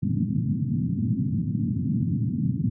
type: band-pass noise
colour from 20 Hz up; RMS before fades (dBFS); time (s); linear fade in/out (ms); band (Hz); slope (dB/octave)
pink; -25; 0.02-2.7; 10; 100 to 260; 48
effects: none